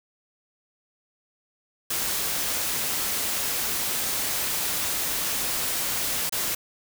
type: noise with dropouts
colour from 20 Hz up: white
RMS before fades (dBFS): -27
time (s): 1.9-6.55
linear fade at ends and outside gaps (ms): 5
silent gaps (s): 6.295-6.323
effects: none